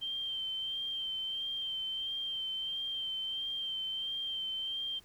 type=tone with vibrato; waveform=sine; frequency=3136 Hz; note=G7; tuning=in tune; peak=-34 dBFS; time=0.01-5 s; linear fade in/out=20 ms; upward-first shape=sine; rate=1.5 Hz; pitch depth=26 cents each way; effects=pink hiss -62 dBFS RMS until 5.04 s